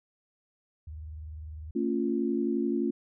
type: tone with vibrato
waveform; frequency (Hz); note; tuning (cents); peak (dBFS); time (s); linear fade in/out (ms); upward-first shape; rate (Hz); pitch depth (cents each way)
sine; 77.2; D#2; -13; -38; 0.87-1.71; 5; triangle; 20; 220
type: chord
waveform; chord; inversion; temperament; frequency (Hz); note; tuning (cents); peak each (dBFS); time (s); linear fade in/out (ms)
sine; A augmented; none; equal with one note detuned; 225.8 / 277.2 / 349.2; A3 / C#4 / E#4; +45 / 0 / 0; -30; 1.75-2.91; 10
effects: none